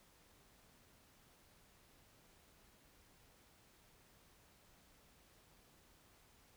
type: silence
effects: pink hiss -68 dBFS RMS until 6.56 s